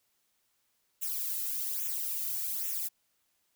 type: noise with flanger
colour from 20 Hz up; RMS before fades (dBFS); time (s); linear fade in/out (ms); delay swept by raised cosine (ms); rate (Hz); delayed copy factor
violet; -34; 1.01-2.89; 20; 0.21 to 1.81; 1.2; -0.85
effects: white hiss -75 dBFS RMS until 3.55 s